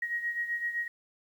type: beating tone pair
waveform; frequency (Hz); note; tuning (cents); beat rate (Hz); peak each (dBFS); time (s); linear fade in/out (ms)
sine; 1888 / 1895.8; A#6 / A#6; +22 / +29; 7.8; -31 / -37; 0.02-0.88; 5
effects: 10-bit